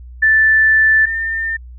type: tone pair in turn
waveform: sine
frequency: 1760 / 1804.3 Hz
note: A6 / A6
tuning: 0 / +43 cents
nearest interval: unison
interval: 43 cents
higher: second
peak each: -8 / -17 dBFS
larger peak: first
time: 0.22-1.06 / 1.06-1.57 s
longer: first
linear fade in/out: 10 ms
effects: added 61 Hz sine -32 dBFS peak until 1.78 s